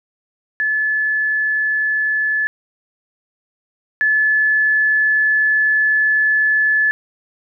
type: tone pair in turn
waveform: sine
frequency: 1726 / 1726 Hz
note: A6 / A6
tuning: -34 / -34 cents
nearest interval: unison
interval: 0 cents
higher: neither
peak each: -15 / -12 dBFS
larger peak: second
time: 0.6-2.47 / 4.01-6.91 s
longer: second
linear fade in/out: 0 ms
effects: none